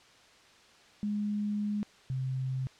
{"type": "tone pair in turn", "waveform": "sine", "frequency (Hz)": [207.7, 130.84], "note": ["G#3", "C3"], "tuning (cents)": [0, 0], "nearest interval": "minor sixth", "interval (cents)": 800, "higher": "first", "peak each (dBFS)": [-29, -30], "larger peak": "first", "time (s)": [[1.03, 1.83], [2.1, 2.67]], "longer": "first", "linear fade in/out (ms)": 0, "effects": ["white hiss -58 dBFS RMS until 2.79 s", "low-pass 5000 Hz 12 dB/octave"]}